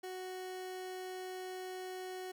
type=tone; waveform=30% pulse; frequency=370.4 Hz; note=F#4; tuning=2 cents sharp; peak=-39 dBFS; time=0.03-2.32 s; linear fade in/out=10 ms; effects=none

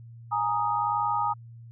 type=chord; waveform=sine; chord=Ab suspended second; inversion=none; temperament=equal; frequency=830.6 / 932.3 / 1244.5 Hz; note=Ab5 / Bb5 / Eb6; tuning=0 / 0 / 0 cents; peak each=-28 dBFS; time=0.31-1.34 s; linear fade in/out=20 ms; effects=added 116 Hz sine -43 dBFS peak until 1.71 s

